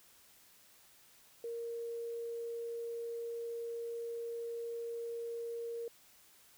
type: tone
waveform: sine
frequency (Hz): 466.2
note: A#4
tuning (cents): 0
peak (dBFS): -38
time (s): 1.44-5.88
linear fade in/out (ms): 2
effects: white hiss -63 dBFS RMS until 6.57 s